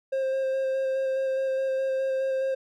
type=tone with vibrato; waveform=triangle; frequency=531 Hz; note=C5; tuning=25 cents sharp; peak=-22 dBFS; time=0.12-2.55 s; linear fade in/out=10 ms; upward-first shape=square; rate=4.8 Hz; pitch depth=10 cents each way; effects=none